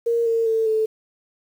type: tone with pitch steps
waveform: sine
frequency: 466.2 / 456.6 / 447.2 / 438 Hz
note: A#4 / A#4 / A4 / A4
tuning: 0 / -36 / +28 / -8 cents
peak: -17 dBFS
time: 0.06-0.86 s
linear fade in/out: 10 ms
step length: 200 ms
effects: 8-bit